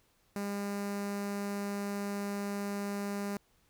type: tone with notch filter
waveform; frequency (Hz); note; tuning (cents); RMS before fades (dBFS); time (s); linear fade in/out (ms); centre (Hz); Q
sawtooth; 201.7; G3; +50; -36; 0.36-3.37; 0; 3300; 1.8
effects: pink hiss -70 dBFS RMS until 3.69 s